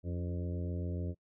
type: harmonic tone with a mistuned harmonic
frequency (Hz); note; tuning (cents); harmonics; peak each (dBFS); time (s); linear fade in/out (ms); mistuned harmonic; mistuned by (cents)
87.31; F2; 0; 1 / 2 / 3 / 4 / 5 / 6 / 7; -35 / -41 / -45 / -47 / -49 / -51 / -52; 0.03-1.15; 50; 3; +55
effects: noise-tail reverb RT60 0.1 s tail -26 dB re dry